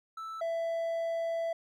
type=tone pair in turn; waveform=triangle; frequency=1318.5 / 664.6 Hz; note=E6 / E5; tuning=0 / +14 cents; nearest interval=octave; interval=1186 cents; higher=first; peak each=-36 / -28 dBFS; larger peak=second; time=0.17-0.41 / 0.41-1.53 s; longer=second; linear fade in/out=5 ms; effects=none